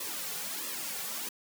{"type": "noise with flanger", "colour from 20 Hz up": "white", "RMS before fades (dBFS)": -37, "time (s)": [0, 1.29], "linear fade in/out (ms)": 5, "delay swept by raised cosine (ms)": [1.3, 3.2], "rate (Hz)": 1.5, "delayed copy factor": -1, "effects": ["high-pass 200 Hz 12 dB/octave"]}